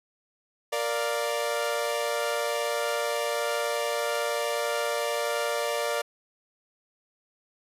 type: chord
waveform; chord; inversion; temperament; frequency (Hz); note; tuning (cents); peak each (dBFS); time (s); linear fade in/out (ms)
sawtooth; Bb major; none; equal; 466.2 / 587.3 / 698.5; Bb4 / D5 / F5; 0 / 0 / 0; -27 / -25 / -30; 0.72-6.02; 10
effects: resampled to 32000 Hz